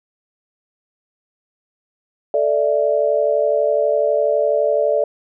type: chord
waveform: sine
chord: A suspended fourth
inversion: none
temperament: equal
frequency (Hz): 440 / 587.3 / 659.3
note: A4 / D5 / E5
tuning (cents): 0 / 0 / 0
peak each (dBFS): -20 / -16 / -21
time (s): 2.34-5.04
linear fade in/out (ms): 2
effects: none